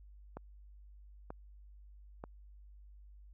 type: click train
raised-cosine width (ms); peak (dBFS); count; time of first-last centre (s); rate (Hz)
1; -29; 3; 0.37-2.239; 1.07
effects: added 50 Hz sine -53 dBFS peak until 3.33 s